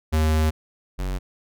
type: tone pair in turn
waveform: square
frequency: 78.2 / 46.59 Hz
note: D#2 / F#1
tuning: +9 / +13 cents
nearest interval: major sixth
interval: 896 cents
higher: first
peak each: -18 / -25 dBFS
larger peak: first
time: 0.12-0.51 / 0.98-1.19 s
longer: first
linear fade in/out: 20 ms
effects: none